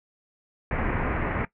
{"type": "low-pass noise", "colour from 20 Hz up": "pink", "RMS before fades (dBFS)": -27, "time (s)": [0.71, 1.45], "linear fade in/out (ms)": 2, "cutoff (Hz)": 2300, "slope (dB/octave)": 48, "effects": ["noise-tail reverb RT60 0.1 s tail -17 dB re dry"]}